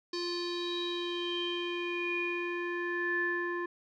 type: tone with low-pass filter sweep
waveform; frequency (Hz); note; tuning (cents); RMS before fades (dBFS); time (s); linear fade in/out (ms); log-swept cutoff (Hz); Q
square; 349.2; F4; 0; -34; 0.13-3.66; 5; 4800 to 1500; 9.4
effects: none